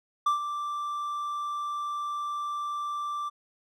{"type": "tone with ADSR envelope", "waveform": "triangle", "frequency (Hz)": 1174.7, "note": "D6", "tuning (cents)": 0, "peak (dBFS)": -18, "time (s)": [0.26, 3.3], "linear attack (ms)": 7, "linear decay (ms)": 120, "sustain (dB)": -10, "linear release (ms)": 22, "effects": []}